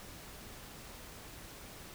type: silence
effects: pink hiss -50 dBFS RMS until 1.94 s